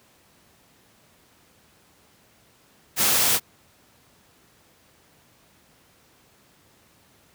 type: noise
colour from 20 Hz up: white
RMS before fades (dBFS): -20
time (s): 2.96-3.4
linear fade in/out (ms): 50
effects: pink hiss -58 dBFS RMS until 7.34 s + high-pass 80 Hz 12 dB/octave